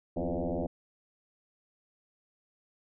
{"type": "tone with frequency modulation", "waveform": "sine", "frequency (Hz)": 164.81, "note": "E3", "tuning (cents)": 0, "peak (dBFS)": -29, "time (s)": [0.16, 0.67], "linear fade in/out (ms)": 10, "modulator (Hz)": 86.1, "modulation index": 6, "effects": []}